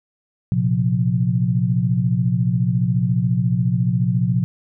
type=chord; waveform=sine; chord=Bb suspended second; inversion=none; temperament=equal with one note detuned; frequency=116.54 / 130.81 / 177.36 Hz; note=Bb2 / C3 / F3; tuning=0 / 0 / +27 cents; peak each=-20 dBFS; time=0.52-4.44 s; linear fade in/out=0 ms; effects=none